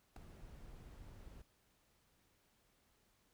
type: noise with ADSR envelope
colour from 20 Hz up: brown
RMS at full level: -41 dBFS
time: 0.16-1.42 s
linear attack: 4 ms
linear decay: 4 ms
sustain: -14 dB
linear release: 5 ms
effects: pink hiss -75 dBFS RMS until 3.33 s